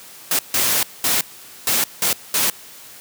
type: noise bursts at uneven times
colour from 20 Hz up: white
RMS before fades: -18 dBFS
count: 6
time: 0.31-0.39 / 0.54-0.83 / 1.04-1.21 / 1.67-1.84 / 2.02-2.13 / 2.34-2.5 s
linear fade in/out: 2 ms
effects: white hiss -41 dBFS RMS until 3 s + high-pass 100 Hz 12 dB/octave